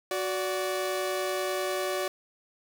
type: tone pair together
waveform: sawtooth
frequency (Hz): 370 / 580.1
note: F#4 / D5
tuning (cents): 0 / -21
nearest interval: minor sixth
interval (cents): 779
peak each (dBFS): -27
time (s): 0.11-2.08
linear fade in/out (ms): 2
effects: 8-bit